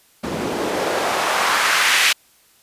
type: noise with band-pass filter sweep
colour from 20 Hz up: white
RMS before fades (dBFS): -19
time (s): 0.23-2.13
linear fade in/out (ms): 10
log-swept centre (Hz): 230 to 2500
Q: 1.3
effects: white hiss -55 dBFS RMS until 2.62 s + resampled to 32000 Hz